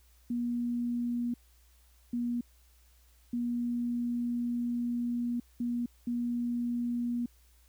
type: tone bursts at uneven times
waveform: sine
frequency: 239.8 Hz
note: A#3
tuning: 49 cents sharp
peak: -29 dBFS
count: 5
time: 0.3-1.34 / 2.13-2.41 / 3.33-5.4 / 5.6-5.86 / 6.07-7.26 s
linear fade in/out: 5 ms
effects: added 60 Hz sine -60 dBFS peak until 7.68 s + white hiss -67 dBFS RMS until 7.68 s